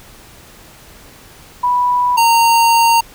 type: tone pair in turn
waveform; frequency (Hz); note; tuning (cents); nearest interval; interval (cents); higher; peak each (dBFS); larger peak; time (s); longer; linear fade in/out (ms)
sine / square; 984 / 923.8; B5 / A#5; -7 / -16; minor second; 109; first; -11 / -9; second; 1.63-2.17 / 2.17-3.01; second; 10
effects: pink hiss -41 dBFS RMS until 3.14 s